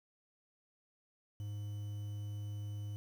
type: tone with quantisation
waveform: triangle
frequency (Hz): 103.4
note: G#2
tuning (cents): -7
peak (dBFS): -37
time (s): 1.4-2.96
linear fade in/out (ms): 0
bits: 10
effects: none